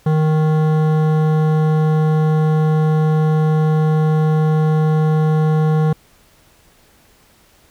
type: tone with hard clipping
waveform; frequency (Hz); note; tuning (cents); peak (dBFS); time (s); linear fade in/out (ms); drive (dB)
sine; 155.56; D#3; 0; -14; 0.06-5.93; 5; 14
effects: pink hiss -52 dBFS RMS until 7.7 s